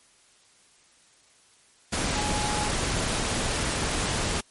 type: tone in noise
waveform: sine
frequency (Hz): 839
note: G#5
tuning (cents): +17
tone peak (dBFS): -31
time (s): 2.15-2.69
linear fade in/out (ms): 10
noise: pink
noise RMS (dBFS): -27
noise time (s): 1.92-4.41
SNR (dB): -7
effects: white hiss -59 dBFS RMS until 4.5 s + MP3 48 kbps